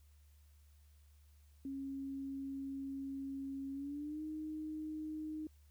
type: tone with pitch glide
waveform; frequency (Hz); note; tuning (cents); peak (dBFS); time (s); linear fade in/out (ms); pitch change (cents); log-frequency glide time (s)
sine; 272.6 to 309.5; C#4 to D#4; -29 to -9; -40; 1.65-5.47; 2; +220; 3.72-4.22
effects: added 73 Hz sine -61 dBFS peak until 5.7 s + white hiss -75 dBFS RMS until 5.7 s